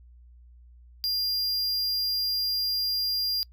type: tone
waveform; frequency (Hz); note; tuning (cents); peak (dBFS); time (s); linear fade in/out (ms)
square; 4800; D8; +37; -25; 1.04-3.43; 0
effects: noise-tail reverb RT60 0.1 s tail -26 dB re dry + added 60 Hz sine -49 dBFS peak until 3.52 s